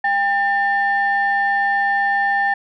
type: tone pair together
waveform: sine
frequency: 799.1 / 1794 Hz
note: G5 / A6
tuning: +33 / +33 cents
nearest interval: octave + major second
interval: 1400 cents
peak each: -17 / -17 dBFS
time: 0.04-2.54 s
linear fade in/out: 5 ms
effects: tanh soft clip ceiling -9 dBFS